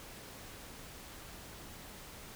silence, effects pink hiss -50 dBFS RMS until 2.35 s

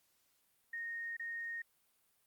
sine tone with dropouts, 1854 Hz, A#6, 10 cents flat, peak -39 dBFS, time 0.73-1.62 s, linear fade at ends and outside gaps 5 ms, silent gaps 1.168-1.195 s, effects white hiss -75 dBFS RMS until 2.26 s + Opus 48 kbps

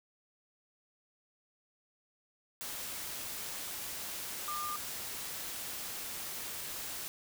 sine tone in noise, 1200 Hz, D6, 37 cents sharp, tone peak -36 dBFS, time 4.48-4.76 s, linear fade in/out 0 ms, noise white, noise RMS -41 dBFS, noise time 2.61-7.08 s, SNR +2 dB, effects none

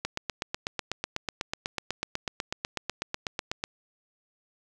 click train, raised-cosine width 0.2 ms, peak -12 dBFS, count 30, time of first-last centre 0.05-3.639 s, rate 8.08 Hz, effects none

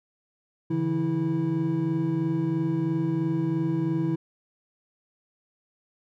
triangle tone cluster, 142.1 / 165.1 / 326 Hz, C#3 / E3 / E4, +43 / +3 / -19 cents, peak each -28 / -26 / -24 dBFS, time 0.7-4.16 s, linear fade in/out 10 ms, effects none

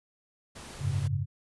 pink noise, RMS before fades -45 dBFS, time 0.55-1.08 s, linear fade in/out 10 ms
sine chord, F# suspended second, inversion none, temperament equal, 92.5 / 103.83 / 138.59 Hz, F#2 / G#2 / C#3, 0 / 0 / 0 cents, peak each -32 / -31 / -30 dBFS, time 0.79-1.26 s, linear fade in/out 50 ms
effects resampled to 24000 Hz

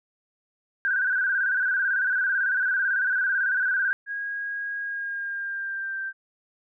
sine tone with vibrato, 1544 Hz, G6, 27 cents flat, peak -21 dBFS, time 0.85-3.93 s, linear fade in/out 0 ms, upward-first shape square, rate 18 Hz, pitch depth 59 cents each way
sine tone with pitch glide, 1640 to 1567.8 Hz, G#6 to G6, -22 to 0 cents, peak -28 dBFS, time 4.06-6.13 s, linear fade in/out 50 ms, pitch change -78 cents, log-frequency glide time 4.79-6 s
effects none

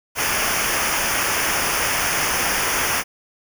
pink noise with comb filter, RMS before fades -21 dBFS, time 0.15-3.04 s, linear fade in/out 50 ms, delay 0.25 ms, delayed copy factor -0.8, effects none

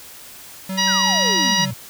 square tone with tremolo, 189.9 Hz, F#3, 45 cents sharp, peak -24 dBFS, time 0.69-1.71 s, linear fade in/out 5 ms, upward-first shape triangle, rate 5.5 Hz, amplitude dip 30%
harmonic tone, 959 Hz, A#5, 49 cents sharp, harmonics 1 / 2 / 3 / 4 / 5 / 6, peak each -23 / -23 / -23 / -23 / -23 / -23 dBFS, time 0.77-1.66 s, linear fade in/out 20 ms
sine exponential sweep, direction down, 1652 to 110 Hz, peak -25 dBFS, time 0.87-1.74 s, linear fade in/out 10 ms
effects white hiss -40 dBFS RMS until 1.89 s

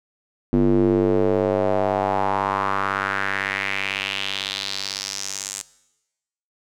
square tone with band-pass filter sweep, 49 Hz, G1, in tune, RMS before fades -22 dBFS, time 0.53-5.62 s, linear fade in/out 0 ms, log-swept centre 280 to 7600 Hz, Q 3.1, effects noise-tail reverb RT60 1.0 s tail -20 dB re dry

